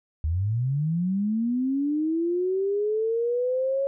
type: linear sweep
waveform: sine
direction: up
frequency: 73.42 to 554.4 Hz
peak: -22 dBFS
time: 0.24-3.87 s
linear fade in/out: 0 ms
effects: none